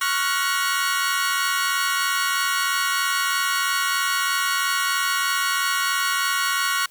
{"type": "chord", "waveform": "sawtooth", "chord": "Gb major seventh", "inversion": "second", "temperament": "equal with one note detuned", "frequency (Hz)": [1108.7, 1396.9, 1480, 1899.4], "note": ["Db6", "F6", "Gb6", "Bb6"], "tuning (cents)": [0, 0, 0, 32], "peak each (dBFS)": [-21, -23, -22, -25], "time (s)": [0.01, 6.86], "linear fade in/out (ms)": 5, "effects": ["white hiss -54 dBFS RMS until 6.9 s"]}